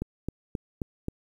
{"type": "click train", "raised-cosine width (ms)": 3, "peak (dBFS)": -17, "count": 5, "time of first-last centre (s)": [0.02, 1.084], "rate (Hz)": 3.76, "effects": ["9-bit"]}